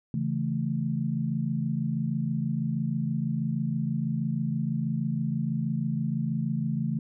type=chord; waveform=sine; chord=A major; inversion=first; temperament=equal; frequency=138.59 / 164.81 / 220 Hz; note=C#3 / E3 / A3; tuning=0 / 0 / 0 cents; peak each=-30 dBFS; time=0.14-6.99 s; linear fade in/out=2 ms; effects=none